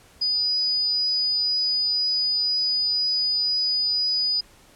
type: tone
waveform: sine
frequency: 4951 Hz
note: D#8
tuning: 9 cents flat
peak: -20 dBFS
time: 0.21-4.41 s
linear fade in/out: 10 ms
effects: pink hiss -53 dBFS RMS until 4.75 s + low-pass 12000 Hz 12 dB/octave